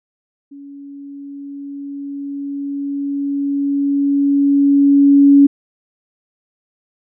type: tone with level ramp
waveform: sine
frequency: 281.2 Hz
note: C#4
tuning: 25 cents sharp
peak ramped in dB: -33 to -4 dBFS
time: 0.51-5.47 s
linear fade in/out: 10 ms
effects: none